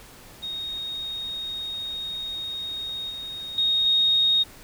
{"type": "tone with level steps", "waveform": "sine", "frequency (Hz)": 3729, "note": "A#7", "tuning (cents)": 0, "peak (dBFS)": [-29, -32, -19, -17], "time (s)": [0.42, 4.44], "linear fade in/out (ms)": 20, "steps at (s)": [3.1, 3.58, 3.86], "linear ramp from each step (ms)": 2, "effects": ["pink hiss -47 dBFS RMS until 4.63 s"]}